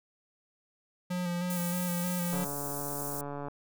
square tone with vibrato, 177.1 Hz, F3, 24 cents sharp, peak -31 dBFS, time 1.1-2.45 s, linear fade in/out 10 ms, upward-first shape square, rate 3.2 Hz, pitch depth 23 cents each way
white high-pass noise, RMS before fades -39 dBFS, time 1.5-3.21 s, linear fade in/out 2 ms, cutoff 6400 Hz, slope 24 dB/octave
click train, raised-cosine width 1 ms, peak -25 dBFS, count 166, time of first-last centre 2.33-3.484 s, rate 143 Hz
effects none

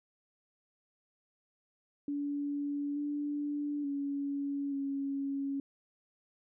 sine tone with pitch steps, 287 / 291.5 / 281.7 / 276.8 Hz, D4 / D4 / C#4 / C#4, -40 / -13 / +28 / -2 cents, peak -32 dBFS, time 2.08-5.6 s, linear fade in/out 2 ms, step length 880 ms, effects none

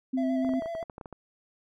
sine tone, 260.2 Hz, C4, 9 cents flat, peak -25 dBFS, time 0.13-0.6 s, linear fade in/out 10 ms
triangle tone with vibrato, 663 Hz, E5, 10 cents sharp, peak -30 dBFS, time 0.17-0.84 s, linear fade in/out 10 ms, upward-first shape square, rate 7.9 Hz, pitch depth 29 cents each way
clicks, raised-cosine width 1 ms, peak -27 dBFS, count 12, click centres 0.448 / 0.492 / 0.537 / 0.622 / 0.659 / 0.751 / 0.828 / 0.898 / 0.981 / 1.012 / 1.058 / 1.127 s
effects none

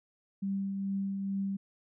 sine tone with tremolo, 196 Hz, G3, in tune, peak -29 dBFS, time 0.42-1.57 s, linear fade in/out 10 ms, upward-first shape triangle, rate 2.3 Hz, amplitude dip 35%, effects none

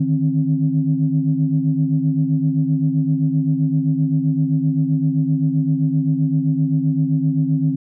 sine tone cluster, 150.2 / 157.9 / 265.7 Hz, D3 / D#3 / C4, +39 / +26 / +27 cents, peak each -19 dBFS, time 0-7.76 s, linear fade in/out 10 ms, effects tanh soft clip ceiling -5 dBFS

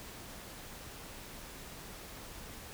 silence, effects pink hiss -48 dBFS RMS until 2.73 s

